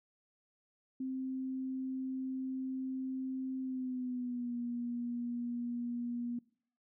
sine tone with pitch glide, 261.6 to 239.9 Hz, C4 to A#3, 0 to +50 cents, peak -35 dBFS, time 1-6.39 s, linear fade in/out 5 ms, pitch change -150 cents, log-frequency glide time 3.61-4.56 s, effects noise-tail reverb RT60 0.6 s tail -23 dB re dry

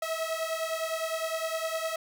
sawtooth beating tone pair, 642 / 651.8 Hz, E5 / E5, -46 / -20 cents, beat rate 9.8 Hz, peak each -29 dBFS, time 0.02-1.96 s, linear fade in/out 5 ms, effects none

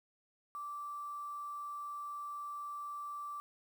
sine tone with quantisation, 1168 Hz, D6, 10 cents flat, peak -40 dBFS, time 0.55-3.4 s, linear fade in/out 0 ms, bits 10, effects none

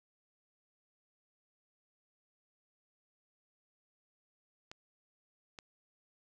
clicks, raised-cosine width 0.2 ms, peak -29 dBFS, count 2, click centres 4.715 / 5.588 s, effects none

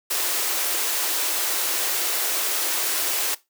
white high-pass noise, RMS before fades -24 dBFS, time 0.1-3.35 s, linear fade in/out 10 ms, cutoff 300 Hz, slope 96 dB/octave, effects noise-tail reverb RT60 0.2 s tail -18 dB re dry

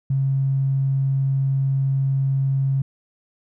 triangle tone with tanh clipping, 135.6 Hz, C#3, 38 cents flat, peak -17 dBFS, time 0.1-2.82 s, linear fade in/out 5 ms, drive 3 dB, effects none

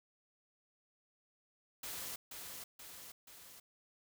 white noise with echo, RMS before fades -44 dBFS, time 1.83-2.16 s, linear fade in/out 5 ms, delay 480 ms, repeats 3, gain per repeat -4 dB, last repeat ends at 3.6 s, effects none

